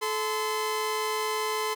sawtooth tone pair together, 433.1 / 1030 Hz, A4 / C6, -27 / -28 cents, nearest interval octave + minor third, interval 1499 cents, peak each -26 dBFS, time 0.01-1.75 s, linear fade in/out 20 ms, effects none

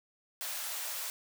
white high-pass noise, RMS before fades -38 dBFS, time 0.41-1.1 s, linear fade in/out 0 ms, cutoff 560 Hz, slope 24 dB/octave, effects none

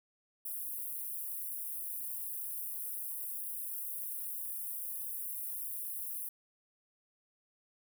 white high-pass noise, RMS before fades -40 dBFS, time 0.45-6.29 s, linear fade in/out 5 ms, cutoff 9900 Hz, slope 48 dB/octave, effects none

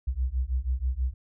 sine beating tone pair, 60.7 / 66.9 Hz, B1 / C2, -29 / +39 cents, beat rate 6.2 Hz, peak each -28 dBFS, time 0.07-1.14 s, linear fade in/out 10 ms, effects none

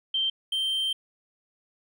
sine / triangle tone pair in turn, 3136 / 3136 Hz, G7 / G7, 0 / 0 cents, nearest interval unison, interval 0 cents, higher neither, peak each -23 / -23 dBFS, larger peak neither, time 0.14-0.3 / 0.52-0.93 s, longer second, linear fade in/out 5 ms, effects none

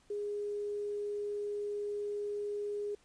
sine tone with quantisation, 412.2 Hz, G#4, 13 cents flat, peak -34 dBFS, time 0.1-2.95 s, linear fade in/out 5 ms, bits 10, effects pink hiss -67 dBFS RMS until 3.04 s + resampled to 22050 Hz

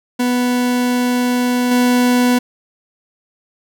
40% pulse tone with level steps, 246.9 Hz, B3, in tune, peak -13 / -10 dBFS, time 0.19-2.39 s, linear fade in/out 10 ms, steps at 1.71 s, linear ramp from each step 5 ms, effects none

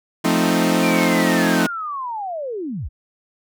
sawtooth chord, F dominant seventh, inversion none, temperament equal, 174.61 / 220 / 261.6 / 311.1 Hz, F3 / A3 / C4 / Eb4, 0 / 0 / 0 / 0 cents, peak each -17 dBFS, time 0.24-1.67 s, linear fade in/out 10 ms
sine linear sweep, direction down, 2418 to 39.53 Hz, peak -24 dBFS, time 0.82-2.89 s, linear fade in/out 20 ms
effects none

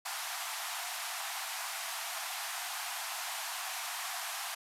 pink band-pass noise, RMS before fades -39 dBFS, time 0.05-4.55 s, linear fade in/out 10 ms, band 670 to 14000 Hz, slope 96 dB/octave, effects none

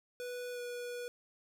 square tone with pitch glide, 492.1 to 486.2 Hz, B4 to B4, -6 to -27 cents, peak -40 dBFS, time 0.2-1.08 s, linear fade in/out 0 ms, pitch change -21 cents, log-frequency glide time 0.53-0.6 s, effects none

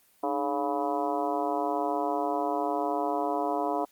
harmonic tone with a mistuned harmonic, 141 Hz, C#3, 30 cents sharp, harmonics 2 / 3 / 4 / 5 / 6 / 7 / 8 / 9, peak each -33 / -34 / -35 / -30 / -39 / -33 / -44 / -43 dBFS, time 0.23-3.85 s, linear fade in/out 5 ms, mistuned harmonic 2, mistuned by +120 cents, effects white hiss -63 dBFS RMS until 3.91 s + Opus 32 kbps

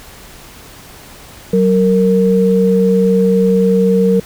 sine tone pair together, 188.1 / 461.8 Hz, F#3 / A#4, +29 / -16 cents, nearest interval octave + major third, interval 1555 cents, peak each -11 dBFS, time 1.53-4.2 s, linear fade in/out 5 ms, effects pink hiss -37 dBFS RMS until 4.25 s

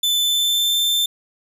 40% pulse tone with pitch glide, 3516 to 3559 Hz, A7 to A7, -2 to +19 cents, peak -15 dBFS, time 0.03-1.06 s, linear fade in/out 5 ms, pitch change +21 cents, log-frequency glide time 0.2-0.76 s, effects none

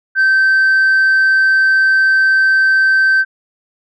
sine tone, 1551 Hz, G6, 19 cents flat, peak -6 dBFS, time 0.15-3.25 s, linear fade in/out 50 ms, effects tanh soft clip ceiling -7 dBFS

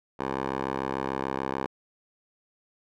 10% pulse tone with band-pass filter, 66.8 Hz, C2, 36 cents sharp, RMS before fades -31 dBFS, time 0.19-1.67 s, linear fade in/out 10 ms, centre 780 Hz, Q 1.1, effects none

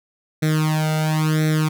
sawtooth tone with flanger, 155.56 Hz, D#3, in tune, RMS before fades -19 dBFS, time 0.42-1.69 s, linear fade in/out 10 ms, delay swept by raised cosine 0.51 to 1.42 ms, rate 0.97 Hz, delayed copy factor +1, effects none

